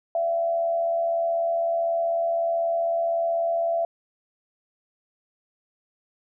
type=tone with frequency modulation; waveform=sine; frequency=674 Hz; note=E5; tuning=38 cents sharp; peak=-21 dBFS; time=0.15-3.85 s; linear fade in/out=2 ms; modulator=81.5 Hz; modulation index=0.35; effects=none